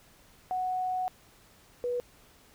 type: tone pair in turn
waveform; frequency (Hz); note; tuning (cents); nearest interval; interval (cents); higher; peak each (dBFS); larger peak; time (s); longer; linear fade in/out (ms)
sine; 739 / 488.3; F#5 / B4; -2 / -20; perfect fifth; 718; first; -28; neither; 0.51-1.08 / 1.84-2; first; 0
effects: pink hiss -59 dBFS RMS until 2.54 s